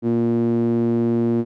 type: tone with band-pass filter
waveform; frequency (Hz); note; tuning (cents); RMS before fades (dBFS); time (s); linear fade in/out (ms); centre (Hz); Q
sawtooth; 116.9; A#2; +5; -19; 0.02-1.45; 50; 290; 8.2
effects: none